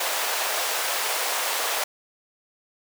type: high-pass noise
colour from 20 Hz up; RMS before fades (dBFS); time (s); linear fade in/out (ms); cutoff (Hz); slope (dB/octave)
pink; -26; 0-1.84; 5; 550; 24
effects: none